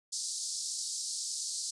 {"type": "band-pass noise", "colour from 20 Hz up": "pink", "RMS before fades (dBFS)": -37, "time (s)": [0.12, 1.71], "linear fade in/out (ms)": 10, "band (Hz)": [4400, 9400], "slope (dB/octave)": 48, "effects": ["resampled to 24000 Hz"]}